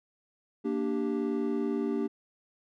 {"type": "chord", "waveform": "triangle", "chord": "G minor", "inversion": "first", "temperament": "equal", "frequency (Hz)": [233.1, 293.7, 392], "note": ["Bb3", "D4", "G4"], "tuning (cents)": [0, 0, 0], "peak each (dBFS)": -30, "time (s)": [0.64, 2.08], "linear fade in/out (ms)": 20, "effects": []}